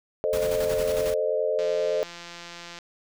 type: chord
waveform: sine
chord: A diminished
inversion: none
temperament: equal with one note detuned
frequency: 440 / 523.3 / 613.3 Hz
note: A4 / C5 / Eb5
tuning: 0 / 0 / -25 cents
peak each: -27 / -27 / -26 dBFS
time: 0.24-2.03 s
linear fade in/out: 0 ms
type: noise with tremolo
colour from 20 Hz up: pink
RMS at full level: -33 dBFS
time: 0.33-1.14 s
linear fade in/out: 0 ms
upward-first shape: square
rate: 11 Hz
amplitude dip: 45%
type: click train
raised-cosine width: 0.2 ms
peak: -23 dBFS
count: 207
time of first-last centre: 1.59-2.788 s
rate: 172 Hz
effects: none